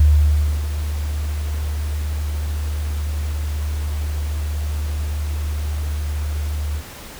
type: tone with ADSR envelope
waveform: sine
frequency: 74.6 Hz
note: D2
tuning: 28 cents sharp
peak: -8 dBFS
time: 0-6.84 s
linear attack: 4 ms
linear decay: 610 ms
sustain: -12 dB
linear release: 88 ms
effects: pink hiss -37 dBFS RMS until 7.19 s